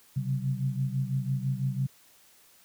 sine tone cluster, 131.8 / 137.8 / 191.4 Hz, C3 / C#3 / G3, +13 / -10 / -41 cents, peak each -29 / -31 / -36 dBFS, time 0.16-1.87 s, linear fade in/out 10 ms, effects white hiss -59 dBFS RMS until 2.64 s

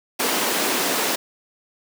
pink high-pass noise, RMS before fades -22 dBFS, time 0.19-1.16 s, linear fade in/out 10 ms, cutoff 250 Hz, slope 24 dB/octave, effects none

